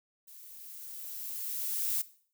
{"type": "noise with level ramp", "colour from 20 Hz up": "violet", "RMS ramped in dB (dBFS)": [-52, -30], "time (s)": [0.27, 2.02], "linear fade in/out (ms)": 10, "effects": ["noise-tail reverb RT60 0.5 s tail -17 dB re dry"]}